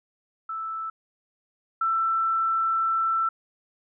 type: tone pair in turn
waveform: sine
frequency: 1318.5 / 1333.8 Hz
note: E6 / E6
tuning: 0 / +20 cents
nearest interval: unison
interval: 20 cents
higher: second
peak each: -29 / -21 dBFS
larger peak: second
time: 0.49-0.9 / 1.81-3.29 s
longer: second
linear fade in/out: 5 ms
effects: none